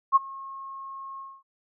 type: tone with ADSR envelope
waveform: sine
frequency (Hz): 1083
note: C#6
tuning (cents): -41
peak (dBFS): -12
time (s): 0.12-1.43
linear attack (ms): 38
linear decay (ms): 22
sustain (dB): -24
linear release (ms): 240
effects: none